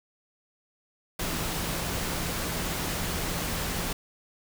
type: tone in noise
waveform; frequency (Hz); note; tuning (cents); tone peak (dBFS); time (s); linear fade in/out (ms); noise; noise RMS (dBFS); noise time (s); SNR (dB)
sine; 170; F3; -46; -39; 1.19-3.93; 5; pink; -31; 1.19-3.93; -11
effects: none